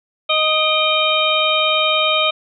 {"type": "harmonic tone with a mistuned harmonic", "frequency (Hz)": 622.3, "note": "D#5", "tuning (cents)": 0, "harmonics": [1, 2, 4, 5, 6], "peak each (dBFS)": [-20, -20, -20, -20, -20], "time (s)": [0.29, 2.31], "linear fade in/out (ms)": 10, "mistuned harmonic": 4, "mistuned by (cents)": -62, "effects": []}